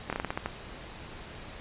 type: slowing click train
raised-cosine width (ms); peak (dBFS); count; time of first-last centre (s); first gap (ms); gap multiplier
0.5; -15; 8; 0.1-0.46; 27; 1.21
effects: pink hiss -44 dBFS RMS until 1.6 s + resampled to 8000 Hz